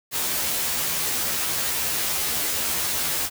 white noise with comb filter, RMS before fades -25 dBFS, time 0.11-3.3 s, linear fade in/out 50 ms, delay 13 ms, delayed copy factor +1, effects none

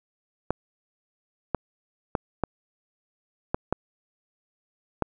clicks, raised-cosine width 1 ms, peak -9 dBFS, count 7, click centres 0.506 / 1.547 / 2.152 / 2.437 / 3.545 / 3.726 / 5.023 s, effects none

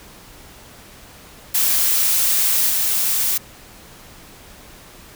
blue noise with level steps, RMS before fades -17 / -19 dBFS, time 1.54-3.38 s, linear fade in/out 10 ms, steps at 2.69 s, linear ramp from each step 5 ms, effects pink hiss -43 dBFS RMS until 5.15 s

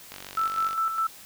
click train, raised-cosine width 0.2 ms, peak -21 dBFS, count 30, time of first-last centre 0.12-0.731 s, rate 47.5 Hz
sine tone with tremolo, 1324 Hz, E6, 7 cents sharp, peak -22 dBFS, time 0.37-1.07 s, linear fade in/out 5 ms, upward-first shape square, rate 4.9 Hz, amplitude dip 50%
effects white hiss -47 dBFS RMS until 1.25 s

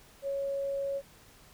sine tone, 554 Hz, C#5, 1 cent flat, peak -30 dBFS, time 0.22-1.02 s, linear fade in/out 50 ms, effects pink hiss -57 dBFS RMS until 1.53 s

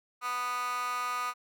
15% pulse tone with high-pass filter, 246.9 Hz, B3, in tune, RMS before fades -33 dBFS, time 0.21-1.34 s, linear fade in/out 50 ms, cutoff 1300 Hz, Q 7.1, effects none

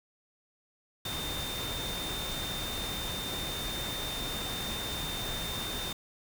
sine tone in noise, 3623 Hz, A7, 50 cents sharp, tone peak -37 dBFS, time 1.05-5.93 s, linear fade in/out 5 ms, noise pink, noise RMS -37 dBFS, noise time 1.05-5.93 s, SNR -3 dB, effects none

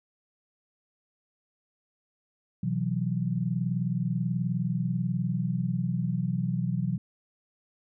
sine chord, B suspended fourth, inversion none, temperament equal with one note detuned, 126.21 / 164.81 / 185 Hz, B2 / E3 / F#3, +38 / 0 / 0 cents, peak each -30 dBFS, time 2.63-6.98 s, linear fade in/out 5 ms, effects none

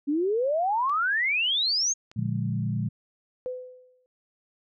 sine exponential sweep, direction up, 275.7 to 6645 Hz, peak -22 dBFS, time 0.07-1.94 s, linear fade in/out 20 ms
clicks, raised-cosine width 0.2 ms, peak -30 dBFS, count 2, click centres 0.896 / 2.115 s
sine chord, Bb dominant seventh, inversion none, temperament equal with one note detuned, 116.54 / 146.83 / 176.44 / 207.7 Hz, Bb2 / D3 / F3 / Ab3, 0 / 0 / +18 / 0 cents, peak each -28 / -32 / -32 / -32 dBFS, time 2.16-2.89 s, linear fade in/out 10 ms
sine tone with exponential decay, 505 Hz, B4, 39 cents sharp, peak -27 dBFS, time 3.46-4.06 s, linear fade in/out 0 ms, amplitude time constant 130 ms
effects none

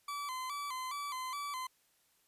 40% pulse tone with vibrato, 1088 Hz, C#6, 33 cents flat, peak -37 dBFS, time 0.08-1.67 s, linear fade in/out 5 ms, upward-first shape square, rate 2.4 Hz, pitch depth 99 cents each way, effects white hiss -72 dBFS RMS until 2.27 s + resampled to 32000 Hz

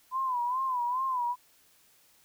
sine tone with vibrato, 1009 Hz, B5, 37 cents sharp, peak -27 dBFS, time 0.11-1.36 s, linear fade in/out 50 ms, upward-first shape sine, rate 2.4 Hz, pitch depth 96 cents each way, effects white hiss -63 dBFS RMS until 2.24 s

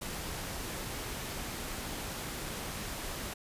pink noise, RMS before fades -39 dBFS, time 0.01-3.34 s, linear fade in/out 10 ms, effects resampled to 32000 Hz

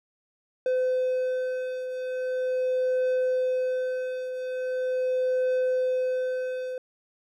triangle beating tone pair, 510 / 510.41 Hz, C5 / C5, -44 / -43 cents, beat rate 0.41 Hz, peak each -23 / -30 dBFS, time 0.66-6.78 s, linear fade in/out 2 ms, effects none

